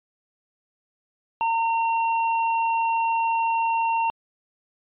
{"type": "tone with hard clipping", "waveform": "sine", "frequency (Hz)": 913, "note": "A#5", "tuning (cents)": -36, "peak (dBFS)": -22, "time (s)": [1.41, 4.1], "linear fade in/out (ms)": 0, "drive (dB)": 10, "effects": ["resampled to 8000 Hz"]}